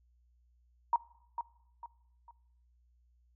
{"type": "tone with echo", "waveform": "sine", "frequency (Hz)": 944, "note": "A#5", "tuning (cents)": 22, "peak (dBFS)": -23, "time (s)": [0.93, 0.96], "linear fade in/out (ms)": 2, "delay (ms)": 450, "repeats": 3, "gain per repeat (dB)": -9, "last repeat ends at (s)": 2.31, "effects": ["noise-tail reverb RT60 0.8 s tail -21 dB re dry", "added 60 Hz sine -65 dBFS peak until 3.35 s"]}